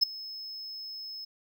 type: tone with ADSR envelope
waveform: triangle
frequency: 5190 Hz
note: E8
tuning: 28 cents flat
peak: -15 dBFS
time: 0.01-1.25 s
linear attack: 22 ms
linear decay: 6 ms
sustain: -22 dB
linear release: 8 ms
effects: none